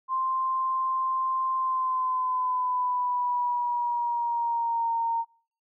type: tone with pitch glide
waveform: sine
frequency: 1046.5 to 921.6 Hz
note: C6 to A#5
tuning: 0 to -20 cents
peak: -24 dBFS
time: 0.08-5.25 s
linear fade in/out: 50 ms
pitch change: -220 cents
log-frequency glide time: 1.56-4.91 s
effects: noise-tail reverb RT60 0.5 s tail -26 dB re dry